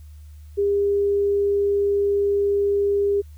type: tone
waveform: sine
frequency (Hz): 402.9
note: G4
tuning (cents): +48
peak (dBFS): -17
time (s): 0.57-3.22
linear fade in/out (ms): 20
effects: added 75 Hz sine -39 dBFS peak until 3.37 s + white hiss -61 dBFS RMS until 3.37 s